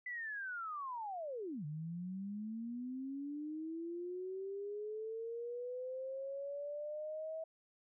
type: linear two-way sweep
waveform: sine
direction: down then up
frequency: 2009 to 146 to 647 Hz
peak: -40 dBFS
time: 0.06-7.44 s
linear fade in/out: 5 ms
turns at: 1.65 s
effects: none